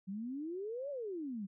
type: exponential two-way sweep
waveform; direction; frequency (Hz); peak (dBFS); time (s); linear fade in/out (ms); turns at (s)
sine; up then down; 185 to 587.3 to 186; -38; 0.07-1.47; 20; 0.9
effects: none